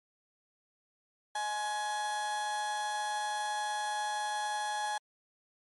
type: tone with amplitude modulation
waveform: 35% pulse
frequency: 840 Hz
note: G#5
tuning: 19 cents sharp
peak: -28 dBFS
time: 1.35-4.98 s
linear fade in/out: 5 ms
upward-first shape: sine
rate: 220 Hz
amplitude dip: 50%
effects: MP3 48 kbps